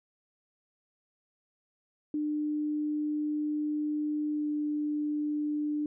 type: tone with pitch glide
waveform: sine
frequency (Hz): 300 to 298.1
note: D4 to D4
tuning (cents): +37 to +26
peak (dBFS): -28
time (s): 2.14-5.86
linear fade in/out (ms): 2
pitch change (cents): -11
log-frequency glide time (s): 4.32-4.48
effects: none